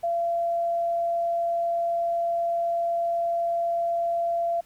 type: tone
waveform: sine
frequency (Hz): 682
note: F5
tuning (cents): -41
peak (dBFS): -22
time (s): 0.03-4.61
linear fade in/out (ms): 10
effects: pink hiss -58 dBFS RMS until 4.65 s + MP3 96 kbps